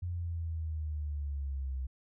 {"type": "exponential sweep", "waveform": "sine", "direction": "down", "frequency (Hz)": [88.9, 64.4], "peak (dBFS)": -33, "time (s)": [0.02, 1.87], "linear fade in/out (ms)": 10, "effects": []}